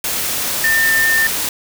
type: tone in noise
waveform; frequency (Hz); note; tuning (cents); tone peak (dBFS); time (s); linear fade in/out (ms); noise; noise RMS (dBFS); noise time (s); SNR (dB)
sine; 1801; A6; +40; -12; 0.64-1.27; 2; white; -20; 0.04-1.49; +5
effects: none